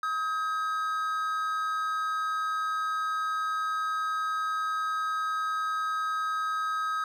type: tone pair together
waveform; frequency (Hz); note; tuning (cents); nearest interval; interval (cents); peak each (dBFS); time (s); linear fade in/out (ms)
triangle; 1269.9 / 1600; D#6 / G6; +35 / +35; major third; 400; -26 / -34; 0.03-7.04; 2
effects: none